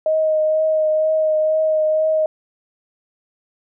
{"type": "tone with vibrato", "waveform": "sine", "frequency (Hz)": 625, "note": "D#5", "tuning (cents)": 8, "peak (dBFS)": -14, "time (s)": [0.06, 2.26], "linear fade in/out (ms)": 2, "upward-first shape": "triangle", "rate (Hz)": 2.1, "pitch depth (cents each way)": 18, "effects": []}